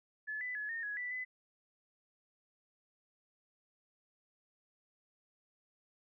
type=tone with pitch steps; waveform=sine; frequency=1720 / 1995 / 1702 / 1832 / 1675 / 1974 / 2011 Hz; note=A6 / B6 / G#6 / A#6 / G#6 / B6 / B6; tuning=-40 / +17 / +42 / -31 / +14 / -1 / +31 cents; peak=-37 dBFS; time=0.27-1.25 s; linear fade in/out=20 ms; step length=140 ms; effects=none